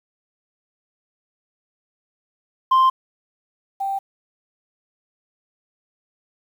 sine tone pair in turn, 1046.5 / 784 Hz, C6 / G5, 0 / 0 cents, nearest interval perfect fourth, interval 500 cents, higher first, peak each -9 / -21 dBFS, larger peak first, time 2.71-2.9 / 3.8-3.99 s, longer neither, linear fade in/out 10 ms, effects tanh soft clip ceiling -11 dBFS + 8-bit

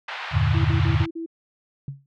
pink band-pass noise, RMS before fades -33 dBFS, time 0.08-1.06 s, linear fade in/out 5 ms, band 790 to 3400 Hz, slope 24 dB/octave
sine chord, E half-diminished seventh, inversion none, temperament equal, 82.41 / 98 / 116.54 / 146.83 Hz, E2 / G2 / Bb2 / D3, 0 / 0 / 0 / 0 cents, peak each -23 dBFS, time 0.31-1.07 s, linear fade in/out 50 ms
sine tone bursts, 329.6 Hz, E4, in tune, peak -28 dBFS, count 5, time 0.54-1.262 s, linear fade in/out 10 ms, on 110 ms, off 43 ms
sine tone with exponential decay, 138.59 Hz, C#3, in tune, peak -25 dBFS, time 1.88-2.06 s, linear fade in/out 2 ms, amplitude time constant 39 ms
effects none

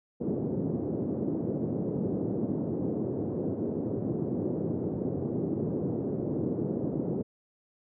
white band-pass noise, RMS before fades -31 dBFS, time 0.2-7.23 s, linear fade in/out 20 ms, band 110 to 410 Hz, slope 24 dB/octave, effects none

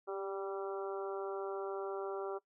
harmonic tone with a mistuned harmonic, 194.7 Hz, G3, 12 cents flat, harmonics 2 / 3 / 4 / 5 / 6 / 7, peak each -39 / -45 / -46 / -52 / -49 / -49 dBFS, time 0.07-2.39 s, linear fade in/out 20 ms, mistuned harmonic 2, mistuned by +16 cents, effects noise-tail reverb RT60 0.1 s tail -20 dB re dry

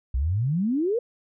sine exponential sweep, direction up, 58.6 to 497.8 Hz, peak -21 dBFS, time 0.14-0.99 s, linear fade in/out 5 ms, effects none

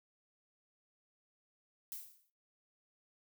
violet noise with exponential decay, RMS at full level -41 dBFS, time 1.92-2.3 s, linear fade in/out 0 ms, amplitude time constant 81 ms, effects noise-tail reverb RT60 0.3 s tail -19 dB re dry

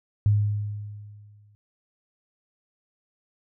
sine tone with exponential decay, 103.83 Hz, G#2, in tune, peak -15 dBFS, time 0.26-1.55 s, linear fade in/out 0 ms, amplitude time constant 280 ms, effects none

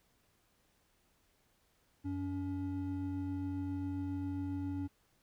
triangle tone pair together, 92 / 283.4 Hz, F#2 / C#4, -9 / +38 cents, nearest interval octave + perfect fifth, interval 1947 cents, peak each -38 / -35 dBFS, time 2.04-4.88 s, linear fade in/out 20 ms, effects pink hiss -73 dBFS RMS until 5.22 s

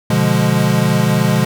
square chord, B diminished seventh, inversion none, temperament equal, 123.47 / 146.83 / 174.61 / 207.7 Hz, B2 / D3 / F3 / Ab3, 0 / 0 / 0 / 0 cents, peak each -18 dBFS, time 0.1-1.45 s, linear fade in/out 5 ms, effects none

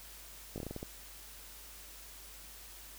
slowing click train, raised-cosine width 2 ms, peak -27 dBFS, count 8, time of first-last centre 0.56-0.829 s, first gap 19 ms, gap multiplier 1.23, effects added 50 Hz sine -56 dBFS peak until 2.98 s + white hiss -52 dBFS RMS until 2.98 s

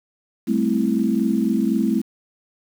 sine chord, A minor seventh, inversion third, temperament equal, 196 / 220 / 261.6 / 329.6 Hz, G3 / A3 / C4 / E4, 0 / 0 / 0 / 0 cents, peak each -24 / -20 / -23 / -24 dBFS, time 0.47-2.02 s, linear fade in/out 20 ms, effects 7-bit

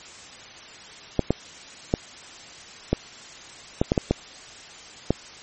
clicks, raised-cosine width 2 ms, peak -5 dBFS, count 9, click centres 1.193 / 1.306 / 1.939 / 2.93 / 3.815 / 3.919 / 3.978 / 4.11 / 5.106 s, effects white hiss -43 dBFS RMS until 5.42 s + MP3 32 kbps

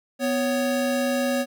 square tone pair together, 248.7 / 554.4 Hz, B3 / C#5, +12 / 0 cents, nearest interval octave + major second, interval 1388 cents, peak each -25 dBFS, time 0.19-1.46 s, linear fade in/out 50 ms, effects none

